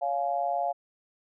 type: tone with amplitude modulation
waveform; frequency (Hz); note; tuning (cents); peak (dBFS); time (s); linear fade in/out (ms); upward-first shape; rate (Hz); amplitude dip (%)
sine; 702; F5; +9; -21; 0.01-0.73; 20; sine; 140; 100
effects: none